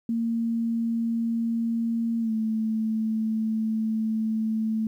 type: tone with pitch glide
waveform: sine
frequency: 230 to 220.2 Hz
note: A#3 to A3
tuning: -23 to +2 cents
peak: -23 dBFS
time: 0.09-4.87 s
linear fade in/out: 2 ms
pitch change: -75 cents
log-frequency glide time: 2.2-2.32 s
effects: 10-bit